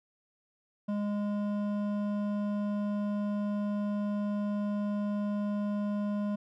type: tone with hard clipping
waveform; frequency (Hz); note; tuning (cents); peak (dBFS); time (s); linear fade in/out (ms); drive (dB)
triangle; 205.9; G#3; -15; -31; 0.88-6.36; 10; 14
effects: none